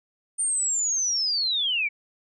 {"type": "linear sweep", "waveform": "sine", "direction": "down", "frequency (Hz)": [9000, 2222], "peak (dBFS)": -22, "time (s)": [0.38, 1.89], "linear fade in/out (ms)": 20, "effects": []}